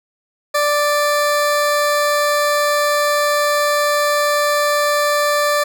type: tone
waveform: 20% pulse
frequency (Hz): 587.3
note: D5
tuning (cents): 0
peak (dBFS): -9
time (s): 0.54-5.64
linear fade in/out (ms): 10
effects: none